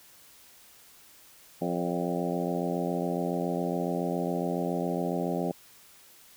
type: harmonic tone with a mistuned harmonic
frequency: 87.2 Hz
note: F2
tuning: 2 cents flat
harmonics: 2 / 3 / 4 / 5 / 6 / 7 / 8 / 9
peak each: -32 / -34 / -35 / -36 / -37 / -37 / -38 / -39 dBFS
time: 1.61-5.52 s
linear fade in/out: 10 ms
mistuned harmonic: 6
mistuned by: +42 cents
effects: white hiss -55 dBFS RMS until 6.36 s